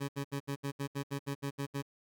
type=tone bursts; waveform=20% pulse; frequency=140 Hz; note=C#3; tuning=18 cents sharp; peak=-29 dBFS; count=12; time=0-1.825 s; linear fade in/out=20 ms; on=87 ms; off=71 ms; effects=none